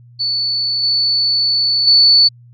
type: tone with level steps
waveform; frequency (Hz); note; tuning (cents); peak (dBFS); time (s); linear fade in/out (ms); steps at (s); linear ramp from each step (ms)
sine; 4467; C#8; +12; -15 / -12 / -6; 0.19-2.29; 20; 0.83 / 1.87; 5
effects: added 120 Hz sine -40 dBFS peak until 2.53 s